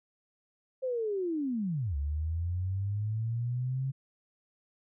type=linear two-way sweep; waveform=sine; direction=down then up; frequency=530 to 69.3 to 135.7 Hz; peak=-29 dBFS; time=0.82-3.92 s; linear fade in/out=20 ms; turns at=1.96 s; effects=none